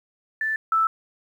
sine tone pair in turn, 1760 / 1318.5 Hz, A6 / E6, 0 / 0 cents, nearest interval perfect fourth, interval 500 cents, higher first, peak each -22 / -17 dBFS, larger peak second, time 0.41-0.56 / 0.72-0.87 s, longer neither, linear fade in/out 2 ms, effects 9-bit

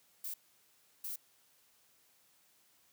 violet noise bursts at uneven times, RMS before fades -41 dBFS, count 2, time 0.24-0.34 / 1.04-1.16 s, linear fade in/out 5 ms, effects white hiss -69 dBFS RMS until 2.92 s + high-pass 80 Hz 12 dB/octave

